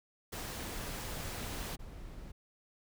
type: noise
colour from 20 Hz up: pink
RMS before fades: -42 dBFS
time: 0.32-1.76 s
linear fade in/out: 10 ms
type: noise bursts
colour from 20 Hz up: brown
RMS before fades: -46 dBFS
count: 3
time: 0.69-2.32 s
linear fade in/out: 10 ms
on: 530 ms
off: 20 ms
effects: none